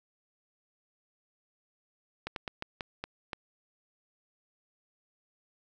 slowing click train, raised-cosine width 0.3 ms, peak -19 dBFS, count 7, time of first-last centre 2.27-3.332 s, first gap 92 ms, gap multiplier 1.26, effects none

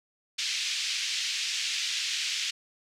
pink band-pass noise, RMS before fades -31 dBFS, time 0.38-2.51 s, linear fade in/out 10 ms, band 2400 to 6300 Hz, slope 24 dB/octave, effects none

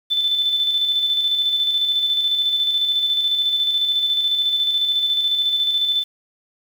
sine tone with tremolo, 3522 Hz, A7, 1 cent sharp, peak -15 dBFS, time 0.1-6.04 s, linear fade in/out 20 ms, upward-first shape square, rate 14 Hz, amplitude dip 35%, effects 7-bit

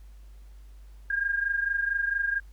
sine tone pair together, 1611.6 / 1636 Hz, G6 / G#6, +48 / -26 cents, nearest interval unison, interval 26 cents, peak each -26 / -30 dBFS, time 1.1-2.4 s, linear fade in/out 5 ms, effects added 50 Hz sine -45 dBFS peak until 2.52 s + pink hiss -65 dBFS RMS until 2.52 s

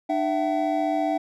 triangle tone cluster, 301 / 666 / 761 Hz, D4 / E5 / F#5, +43 / +18 / +48 cents, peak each -24 dBFS, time 0.09-1.18 s, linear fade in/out 10 ms, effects none

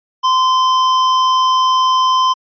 square tone, 1033 Hz, C6, 22 cents flat, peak -11 dBFS, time 0.23-2.34 s, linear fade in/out 20 ms, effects resampled to 11025 Hz

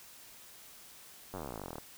slowing click train, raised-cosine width 1 ms, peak -27 dBFS, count 27, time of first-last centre 1.34-1.783 s, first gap 10 ms, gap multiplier 1.04, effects white hiss -54 dBFS RMS until 1.97 s

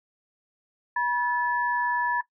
sine tone pair together, 970 / 1728.3 Hz, B5 / A6, -31 / -31 cents, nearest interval minor seventh, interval 1000 cents, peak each -25 / -26 dBFS, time 0.96-2.21 s, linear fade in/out 5 ms, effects noise-tail reverb RT60 0.1 s tail -18 dB re dry

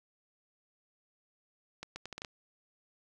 accelerating click train, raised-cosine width 0.2 ms, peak -24 dBFS, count 7, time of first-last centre 1.83-2.248 s, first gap 130 ms, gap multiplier 0.74, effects none

